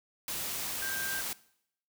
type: tone in noise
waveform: sine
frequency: 1575 Hz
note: G6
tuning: 8 cents sharp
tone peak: -35 dBFS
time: 0.82-1.21 s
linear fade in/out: 2 ms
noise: white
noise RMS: -36 dBFS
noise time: 0.28-1.33 s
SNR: -2 dB
effects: noise-tail reverb RT60 0.7 s tail -20 dB re dry